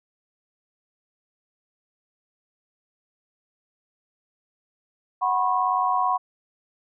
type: chord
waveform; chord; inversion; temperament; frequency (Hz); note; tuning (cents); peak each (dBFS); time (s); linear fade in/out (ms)
sine; F# suspended fourth; none; equal with one note detuned; 740 / 987.8 / 1085.9; F#5 / B5 / C#6; 0 / 0 / -36; -24; 5.21-6.18; 20
effects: none